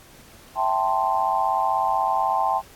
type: chord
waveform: sine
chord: A minor seventh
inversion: second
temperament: equal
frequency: 659.3 / 784 / 880 / 1046.5 Hz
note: E5 / G5 / A5 / C6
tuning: 0 / 0 / 0 / 0 cents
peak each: -29 / -23 / -24 / -25 dBFS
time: 0.55-2.62 s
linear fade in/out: 50 ms
effects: pink hiss -49 dBFS RMS until 2.75 s + AAC 64 kbps